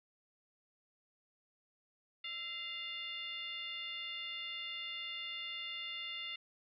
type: tone with frequency modulation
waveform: sine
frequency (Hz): 2809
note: F7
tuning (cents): +9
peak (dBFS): -40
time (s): 2.24-6.36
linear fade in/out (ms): 5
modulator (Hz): 733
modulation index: 1.2
effects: none